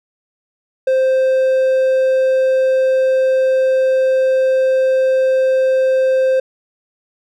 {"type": "tone", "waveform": "triangle", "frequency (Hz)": 523.3, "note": "C5", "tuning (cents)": 0, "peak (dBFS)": -9, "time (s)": [0.87, 6.4], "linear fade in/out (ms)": 5, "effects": []}